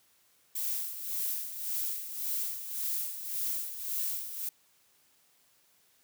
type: noise with tremolo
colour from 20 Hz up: violet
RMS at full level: -32 dBFS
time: 0.55-4.49 s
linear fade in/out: 5 ms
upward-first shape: sine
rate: 1.8 Hz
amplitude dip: 65%
effects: white hiss -67 dBFS RMS until 6.03 s + high-pass 60 Hz 12 dB/octave